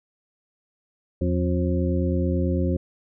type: harmonic tone with a mistuned harmonic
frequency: 89 Hz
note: F2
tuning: 33 cents sharp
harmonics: 1 / 2 / 3 / 4 / 6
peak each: -23 / -26 / -28 / -29 / -31 dBFS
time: 1.21-2.77 s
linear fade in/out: 5 ms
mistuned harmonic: 1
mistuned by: -130 cents
effects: none